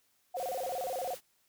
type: tone with vibrato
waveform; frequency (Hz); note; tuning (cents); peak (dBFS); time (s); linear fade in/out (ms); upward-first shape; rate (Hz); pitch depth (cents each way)
sine; 617; D#5; -15; -33; 0.34-1.15; 10; square; 17; 280
type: noise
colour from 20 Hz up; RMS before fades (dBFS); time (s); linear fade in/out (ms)
white; -47; 0.35-1.21; 50
effects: white hiss -72 dBFS RMS until 1.48 s